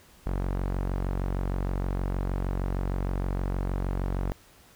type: tone with low-pass filter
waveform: sawtooth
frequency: 46.44 Hz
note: F#1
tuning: 7 cents sharp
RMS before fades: -29 dBFS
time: 0.26-4.32 s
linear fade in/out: 0 ms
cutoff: 1300 Hz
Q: 0.78
effects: pink hiss -56 dBFS RMS until 4.75 s